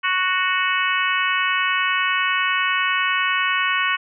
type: harmonic tone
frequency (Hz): 370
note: F#4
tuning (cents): 0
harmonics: 3 / 4 / 5 / 6 / 7 / 8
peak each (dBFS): -23 / -24 / -25 / -26 / -26 / -27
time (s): 0.03-3.97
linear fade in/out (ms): 20
effects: none